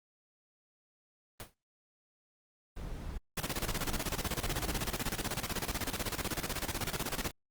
pink noise with exponential decay, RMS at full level -38 dBFS, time 1.4-1.54 s, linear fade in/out 0 ms, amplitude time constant 30 ms
brown noise bursts, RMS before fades -40 dBFS, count 3, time 2.76-4.86 s, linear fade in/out 10 ms, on 420 ms, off 420 ms
pink noise with tremolo, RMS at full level -34 dBFS, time 3.37-7.31 s, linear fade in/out 5 ms, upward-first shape square, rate 16 Hz, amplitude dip 75%
effects Opus 24 kbps

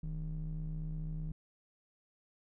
triangle ring-modulated tone, 61.74 Hz, B1, in tune, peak -31 dBFS, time 0.03-1.32 s, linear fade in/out 5 ms, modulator 95.9 Hz, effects none

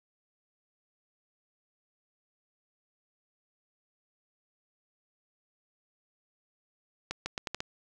accelerating click train, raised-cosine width 0.2 ms, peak -16 dBFS, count 6, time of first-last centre 7.11-7.604 s, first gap 150 ms, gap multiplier 0.79, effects none

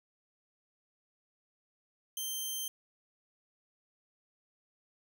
10% pulse tone, 3136 Hz, G7, in tune, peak -27 dBFS, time 2.17-2.68 s, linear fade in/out 2 ms, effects none

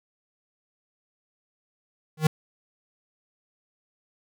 square tone with exponential growth, 155.56 Hz, D#3, in tune, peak -14 dBFS, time 2.17-2.27 s, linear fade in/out 5 ms, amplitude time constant 21 ms, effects none

